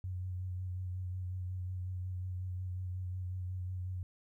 sine tone with vibrato, 91.6 Hz, F#2, 17 cents flat, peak -36 dBFS, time 0.04-4.03 s, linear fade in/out 0 ms, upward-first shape sine, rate 5.5 Hz, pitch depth 25 cents each way, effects 13-bit

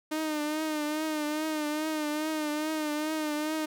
sawtooth tone with vibrato, 306.1 Hz, D#4, 28 cents flat, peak -25 dBFS, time 0.11-3.66 s, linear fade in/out 10 ms, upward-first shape triangle, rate 2.4 Hz, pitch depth 58 cents each way, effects none

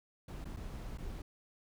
brown noise with dropouts, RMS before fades -43 dBFS, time 0.28-1.22 s, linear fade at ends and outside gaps 5 ms, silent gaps 0.445-0.453 / 0.565-0.569 / 0.976-0.983 s, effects none

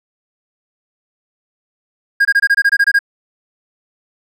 triangle tone bursts, 1626 Hz, G#6, 37 cents flat, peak -6 dBFS, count 11, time 2.2-2.991 s, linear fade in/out 10 ms, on 51 ms, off 23 ms, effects none

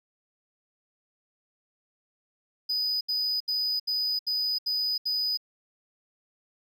triangle tone bursts, 4978 Hz, D#8, in tune, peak -24 dBFS, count 7, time 2.69-5.374 s, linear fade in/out 10 ms, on 320 ms, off 74 ms, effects none

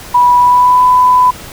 sine tone with pitch glide, 980 to 1000 Hz, B5 to B5, -14 to +21 cents, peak -4 dBFS, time 0.14-1.31 s, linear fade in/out 10 ms, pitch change +35 cents, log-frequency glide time 0.37-0.83 s, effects pink hiss -30 dBFS RMS until 1.52 s

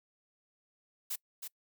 blue noise with echo, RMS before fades -36 dBFS, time 1.1-1.16 s, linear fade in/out 10 ms, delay 320 ms, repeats 1, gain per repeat -6 dB, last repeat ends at 1.48 s, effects noise-tail reverb RT60 0.1 s tail -25 dB re dry

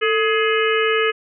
harmonic tone with a mistuned harmonic, 421.1 Hz, G#4, 24 cents sharp, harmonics 1 / 3 / 4 / 5 / 6 / 7, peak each -18 / -23 / -24 / -25 / -26 / -26 dBFS, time 0.01-1.12 s, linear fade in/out 20 ms, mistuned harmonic 1, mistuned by +91 cents, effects none

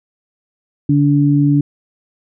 sine tone pair together, 144.4 / 288.1 Hz, D3 / D4, -29 / -33 cents, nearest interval octave, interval 1196 cents, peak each -12 dBFS, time 0.89-1.61 s, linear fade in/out 5 ms, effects none

